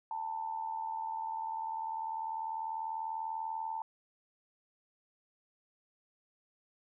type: tone with amplitude modulation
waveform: sine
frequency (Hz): 890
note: A5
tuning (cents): +20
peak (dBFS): -32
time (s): 0.11-3.82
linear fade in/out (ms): 2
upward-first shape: sine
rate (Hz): 80.2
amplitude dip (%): 65
effects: none